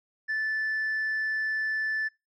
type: tone with tanh clipping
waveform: sine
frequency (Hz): 1752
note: A6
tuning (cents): -8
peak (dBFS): -27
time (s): 0.28-2.09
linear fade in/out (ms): 20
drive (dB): 1
effects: noise-tail reverb RT60 0.2 s tail -20 dB re dry